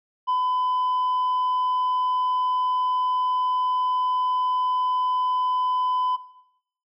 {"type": "tone with tanh clipping", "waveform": "sine", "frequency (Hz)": 1006, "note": "B5", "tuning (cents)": 32, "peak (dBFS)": -21, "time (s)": [0.27, 6.17], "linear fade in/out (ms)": 20, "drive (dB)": 3, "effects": ["noise-tail reverb RT60 0.8 s tail -17 dB re dry"]}